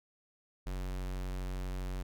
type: tone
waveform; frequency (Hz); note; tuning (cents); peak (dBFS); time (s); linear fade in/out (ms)
square; 46.22; F#1; -1; -36; 0.66-2.03; 10
effects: none